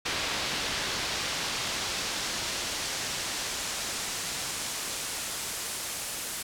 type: noise with band-pass filter sweep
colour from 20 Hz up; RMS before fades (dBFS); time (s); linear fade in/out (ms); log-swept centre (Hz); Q
brown; -33; 0.05-6.43; 10; 4100 to 10000; 0.9
effects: none